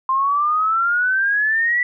sine exponential sweep, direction up, 1046 to 1975.5 Hz, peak -15 dBFS, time 0.09-1.83 s, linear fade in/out 2 ms, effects none

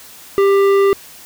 sine tone with tanh clipping, 395.5 Hz, G4, 15 cents sharp, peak -11 dBFS, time 0.38-0.93 s, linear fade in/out 0 ms, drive 13 dB, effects white hiss -39 dBFS RMS until 1.25 s

